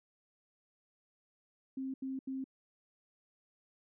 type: tone bursts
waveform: sine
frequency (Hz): 265.3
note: C4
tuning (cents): +24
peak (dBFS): -36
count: 3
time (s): 1.77-2.442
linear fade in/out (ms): 5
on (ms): 170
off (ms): 81
effects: none